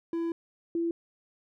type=tone pair in turn; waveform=triangle / sine; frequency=334.2 / 336.3 Hz; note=E4 / E4; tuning=+24 / +35 cents; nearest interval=unison; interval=11 cents; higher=second; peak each=-26 dBFS; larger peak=neither; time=0.13-0.32 / 0.75-0.91 s; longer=first; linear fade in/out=2 ms; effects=none